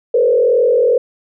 sine tone with frequency modulation, 487 Hz, B4, 24 cents flat, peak -9 dBFS, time 0.14-0.98 s, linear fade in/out 5 ms, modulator 42.1 Hz, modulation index 1.1, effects none

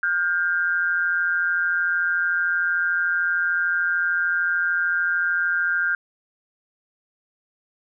sine tone pair together, 1416 / 1589.4 Hz, F6 / G6, +23 / +23 cents, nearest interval major second, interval 200 cents, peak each -22 dBFS, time 0.03-5.95 s, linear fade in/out 2 ms, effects none

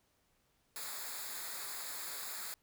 white noise with comb filter, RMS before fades -43 dBFS, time 0.76-2.54 s, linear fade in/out 0 ms, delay 0.34 ms, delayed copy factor -0.75, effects pink hiss -75 dBFS RMS until 2.62 s

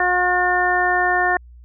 harmonic tone, 360 Hz, F#4, 47 cents flat, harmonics 1 / 2 / 3 / 4 / 5, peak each -25 / -19 / -25 / -25 / -19 dBFS, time 0-1.37 s, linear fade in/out 2 ms, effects added 60 Hz sine -40 dBFS peak until 1.64 s

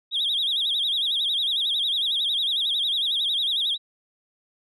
sine tone with vibrato, 3520 Hz, A7, in tune, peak -20 dBFS, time 0.11-3.78 s, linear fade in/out 50 ms, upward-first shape sine, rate 11 Hz, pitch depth 170 cents each way, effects tanh soft clip ceiling -18 dBFS

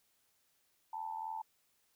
sine tone with amplitude modulation, 883 Hz, A5, 6 cents sharp, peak -35 dBFS, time 0.93-1.42 s, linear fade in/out 5 ms, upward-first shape sine, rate 83.6 Hz, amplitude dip 75%, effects white hiss -75 dBFS RMS until 1.95 s

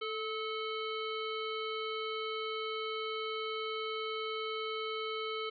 harmonic tone with a mistuned harmonic, 440 Hz, A4, in tune, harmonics 1 / 3 / 5 / 7 / 9 / 10, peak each -38 / -40 / -44 / -43 / -49 / -55 dBFS, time 0.01-5.5 s, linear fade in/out 10 ms, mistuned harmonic 3, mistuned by -40 cents, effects none

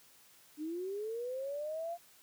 sine linear sweep, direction up, 293.7 to 698.5 Hz, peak -36 dBFS, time 0.57-1.98 s, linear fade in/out 50 ms, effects white hiss -62 dBFS RMS until 2.22 s + high-pass 80 Hz 12 dB/octave

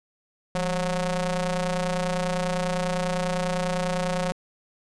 sawtooth ring-modulated tone, 185 Hz, F#3, in tune, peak -17 dBFS, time 0.55-4.32 s, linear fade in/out 0 ms, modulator 355 Hz, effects resampled to 22050 Hz

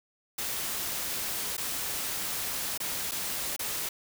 white noise with dropouts, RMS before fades -33 dBFS, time 0.38-3.89 s, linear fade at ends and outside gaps 5 ms, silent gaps 1.568-1.578 / 2.777-2.801 / 3.112-3.117 / 3.564-3.592 s, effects none

